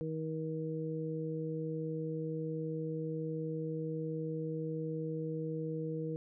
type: harmonic tone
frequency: 158.7 Hz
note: D#3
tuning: 35 cents sharp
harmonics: 1 / 2 / 3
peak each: -38 / -41 / -39 dBFS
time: 0.01-6.16 s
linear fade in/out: 0 ms
effects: none